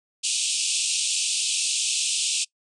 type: band-pass noise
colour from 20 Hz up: white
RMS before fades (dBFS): -25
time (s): 0.23-2.45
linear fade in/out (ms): 20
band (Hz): 2500 to 9300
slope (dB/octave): 96
effects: noise-tail reverb RT60 0.1 s tail -23 dB re dry